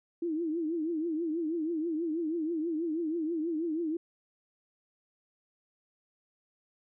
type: tone with vibrato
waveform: sine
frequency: 324.6 Hz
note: E4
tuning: 27 cents flat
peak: -29 dBFS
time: 0.22-3.97 s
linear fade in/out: 5 ms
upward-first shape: triangle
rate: 6.2 Hz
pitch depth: 140 cents each way
effects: none